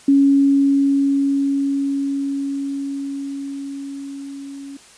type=tone with level ramp; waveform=sine; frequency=277.6 Hz; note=C#4; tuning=3 cents sharp; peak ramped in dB=-9 to -31 dBFS; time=0.08-4.77 s; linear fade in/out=5 ms; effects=white hiss -46 dBFS RMS until 4.97 s + resampled to 22050 Hz